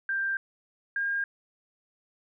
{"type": "tone pair in turn", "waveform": "sine", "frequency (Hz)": [1582, 1614.3], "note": ["G6", "G#6"], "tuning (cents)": [15, -50], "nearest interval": "unison", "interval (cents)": 35, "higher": "second", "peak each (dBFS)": -26, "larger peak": "neither", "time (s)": [[0.09, 0.37], [0.96, 1.24]], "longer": "neither", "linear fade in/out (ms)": 2, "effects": []}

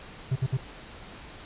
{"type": "tone bursts", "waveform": "triangle", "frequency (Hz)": 130.81, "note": "C3", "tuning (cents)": 0, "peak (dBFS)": -20, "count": 3, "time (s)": [0.31, 0.573], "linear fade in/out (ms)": 10, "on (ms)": 49, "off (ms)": 58, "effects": ["pink hiss -45 dBFS RMS until 1.45 s", "resampled to 8000 Hz"]}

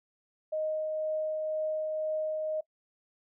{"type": "tone with tremolo", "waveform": "sine", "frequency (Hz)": 622.3, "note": "D#5", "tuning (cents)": 0, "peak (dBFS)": -28, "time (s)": [0.52, 2.61], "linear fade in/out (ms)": 10, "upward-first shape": "triangle", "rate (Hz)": 2, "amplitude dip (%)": 25, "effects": ["noise-tail reverb RT60 0.1 s tail -21 dB re dry"]}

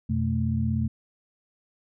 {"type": "tone cluster", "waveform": "sine", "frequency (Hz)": [87.9, 124.7, 220.2], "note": ["F2", "B2", "A3"], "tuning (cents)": [12, 17, 2], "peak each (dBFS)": -27, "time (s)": [0.09, 0.88], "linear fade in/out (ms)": 10, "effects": []}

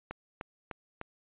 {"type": "click train", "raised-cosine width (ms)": 0.5, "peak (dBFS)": -23, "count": 4, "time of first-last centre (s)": [0.11, 1.014], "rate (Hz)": 3.32, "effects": ["resampled to 8000 Hz"]}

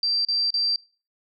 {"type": "tone bursts", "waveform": "sine", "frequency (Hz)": 4699, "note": "D8", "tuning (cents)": 0, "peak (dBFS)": -20, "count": 3, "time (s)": [0.03, 0.76], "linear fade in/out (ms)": 2, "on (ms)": 220, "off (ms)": 35, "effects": ["noise-tail reverb RT60 0.4 s tail -24 dB re dry"]}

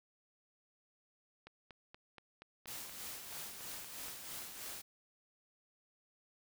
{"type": "click train", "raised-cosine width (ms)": 0.3, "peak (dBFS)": -36, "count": 12, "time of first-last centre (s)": [1.47, 4.083], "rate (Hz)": 4.21}
{"type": "noise with tremolo", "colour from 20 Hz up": "white", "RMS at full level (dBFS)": -45, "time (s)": [2.67, 4.82], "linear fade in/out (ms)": 10, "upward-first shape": "sine", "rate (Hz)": 3.1, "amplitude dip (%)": 45}
{"effects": []}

